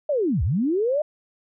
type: linear two-way sweep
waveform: sine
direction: down then up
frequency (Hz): 622 to 61.74 to 622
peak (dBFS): -19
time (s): 0.09-1.02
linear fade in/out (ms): 5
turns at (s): 0.43
effects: none